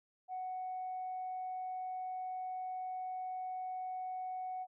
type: tone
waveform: sine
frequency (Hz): 742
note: F#5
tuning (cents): +5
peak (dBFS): -37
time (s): 0.28-4.67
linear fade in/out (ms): 50
effects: tanh soft clip ceiling -34 dBFS